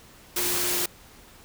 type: tone in noise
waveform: sine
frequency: 354.5 Hz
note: F4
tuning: 26 cents sharp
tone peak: -34 dBFS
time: 0.36-0.86 s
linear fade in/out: 5 ms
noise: white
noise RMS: -26 dBFS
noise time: 0.36-0.86 s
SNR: -11 dB
effects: pink hiss -51 dBFS RMS until 1.44 s